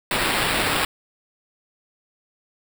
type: noise with sample-and-hold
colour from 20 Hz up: violet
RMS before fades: -22 dBFS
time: 0.11-0.85 s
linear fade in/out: 2 ms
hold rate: 6300 Hz
effects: none